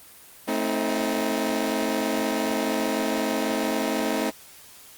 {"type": "chord", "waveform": "20% pulse", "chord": "A diminished", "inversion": "none", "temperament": "just", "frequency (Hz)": [220, 264, 316.8], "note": ["A3", "C4", "Eb4"], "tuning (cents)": [0, 16, 31], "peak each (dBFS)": -23, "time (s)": [0.47, 4.31], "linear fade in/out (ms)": 20, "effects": ["white hiss -48 dBFS RMS until 4.97 s", "Opus 24 kbps"]}